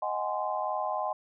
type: chord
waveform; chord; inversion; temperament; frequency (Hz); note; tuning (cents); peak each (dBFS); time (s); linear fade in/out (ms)
sine; Ab dominant seventh; second; just; 623 / 747.5 / 830.6 / 1038.3; Eb5 / Gb5 / Ab5 / C6; +2 / +17 / 0 / -14; -34; 0.02-1.13; 5
effects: none